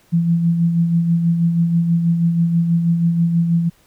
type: tone with tremolo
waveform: sine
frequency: 168.7 Hz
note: E3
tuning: 40 cents sharp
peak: -11 dBFS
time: 0.12-3.7 s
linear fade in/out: 20 ms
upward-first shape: sine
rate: 6.2 Hz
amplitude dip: 45%
effects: pink hiss -55 dBFS RMS until 3.86 s